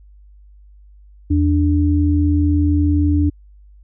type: tone pair together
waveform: sine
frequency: 82.42 / 293.7 Hz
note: E2 / D4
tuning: 0 / 0 cents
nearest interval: octave + minor seventh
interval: 2200 cents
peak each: -14 / -16 dBFS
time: 1.3-3.3 s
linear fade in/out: 10 ms
effects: added 50 Hz sine -42 dBFS peak until 3.83 s